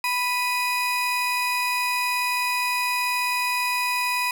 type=tone pair together; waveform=35% pulse; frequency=987.8 / 2489 Hz; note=B5 / D#7; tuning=0 / 0 cents; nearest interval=octave + major third; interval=1600 cents; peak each=-23 dBFS; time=0.04-4.31 s; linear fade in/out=2 ms; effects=none